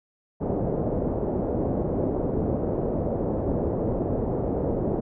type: low-pass noise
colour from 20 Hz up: white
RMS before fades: -26 dBFS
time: 0.4-5.01 s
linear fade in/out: 20 ms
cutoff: 560 Hz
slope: 24 dB/octave
effects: none